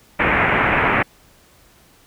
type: low-pass noise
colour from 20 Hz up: white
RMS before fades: -17 dBFS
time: 0.19-1.03 s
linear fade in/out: 10 ms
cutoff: 2400 Hz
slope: 48 dB/octave
effects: pink hiss -52 dBFS RMS until 2.06 s